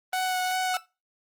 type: tone with vibrato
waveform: sawtooth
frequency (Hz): 740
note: F#5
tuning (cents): 0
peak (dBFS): -21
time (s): 0.13-0.77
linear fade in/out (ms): 2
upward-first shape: sine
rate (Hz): 2.7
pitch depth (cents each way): 12
type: tone with exponential decay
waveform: 40% pulse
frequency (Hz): 1318.5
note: E6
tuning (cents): 0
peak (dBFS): -27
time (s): 0.74-0.86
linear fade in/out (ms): 1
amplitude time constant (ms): 26
effects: noise-tail reverb RT60 0.3 s tail -24 dB re dry + Opus 24 kbps